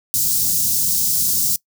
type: band-stop noise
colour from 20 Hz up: white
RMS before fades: -18 dBFS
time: 0.14-1.56 s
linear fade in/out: 0 ms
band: 210 to 5100 Hz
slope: 24 dB/octave
effects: noise-tail reverb RT60 0.1 s tail -23 dB re dry + high-pass 80 Hz 12 dB/octave